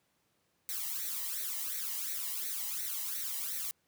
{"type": "noise with flanger", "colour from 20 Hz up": "blue", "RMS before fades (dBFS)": -37, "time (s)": [0.69, 3.71], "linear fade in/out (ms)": 0, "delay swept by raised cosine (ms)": [0.49, 1.03], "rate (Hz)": 2.8, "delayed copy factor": 0.8, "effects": ["pink hiss -75 dBFS RMS until 3.87 s", "high-pass 100 Hz 12 dB/octave"]}